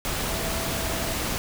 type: tone in noise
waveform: sine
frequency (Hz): 659.3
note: E5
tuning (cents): 0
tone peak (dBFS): -35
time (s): 0.29-1.13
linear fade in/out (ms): 0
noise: pink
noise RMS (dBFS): -28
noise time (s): 0.05-1.38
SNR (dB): -10
effects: none